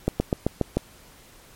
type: slowing click train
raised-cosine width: 2 ms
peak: -7 dBFS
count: 6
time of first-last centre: 0.08-0.77 s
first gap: 120 ms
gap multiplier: 1.07
effects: pink hiss -51 dBFS RMS until 1.55 s + MP3 64 kbps